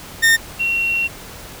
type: tone pair in turn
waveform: 40% pulse / sine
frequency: 1825 / 2734 Hz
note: A#6 / F7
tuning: -37 / -37 cents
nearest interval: perfect fifth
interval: 700 cents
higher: second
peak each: -9 / -16 dBFS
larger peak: first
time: 0.22-0.37 / 0.59-1.08 s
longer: second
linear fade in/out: 20 ms
effects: pink hiss -36 dBFS RMS until 1.6 s